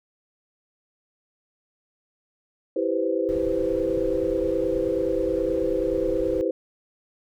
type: chord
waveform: sine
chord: C major seventh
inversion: first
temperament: equal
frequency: 329.6 / 392 / 493.9 / 523.3 Hz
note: E4 / G4 / B4 / C5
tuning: 0 / 0 / 0 / 0 cents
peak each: -27 dBFS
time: 2.76-6.51 s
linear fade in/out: 5 ms
type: noise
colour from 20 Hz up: brown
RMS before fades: -37 dBFS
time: 3.29-6.41 s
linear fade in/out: 0 ms
effects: none